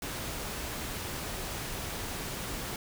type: noise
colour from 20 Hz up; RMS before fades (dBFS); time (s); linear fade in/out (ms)
pink; -37; 0.02-2.76; 2
effects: none